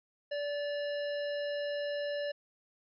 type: harmonic tone with a mistuned harmonic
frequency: 580 Hz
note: D5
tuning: 22 cents flat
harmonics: 1 / 3 / 5 / 7 / 9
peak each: -33 / -43 / -47 / -50 / -52 dBFS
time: 0.31-2.32 s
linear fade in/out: 10 ms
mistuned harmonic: 5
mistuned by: -30 cents
effects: none